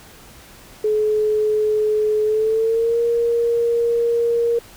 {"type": "tone with pitch glide", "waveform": "sine", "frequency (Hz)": [427.2, 468.6], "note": ["G#4", "A#4"], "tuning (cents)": [49, 9], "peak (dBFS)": -15, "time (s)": [0.84, 4.59], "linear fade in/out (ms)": 5, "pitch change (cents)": 160, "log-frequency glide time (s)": [2.25, 3], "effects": ["pink hiss -44 dBFS RMS until 4.76 s"]}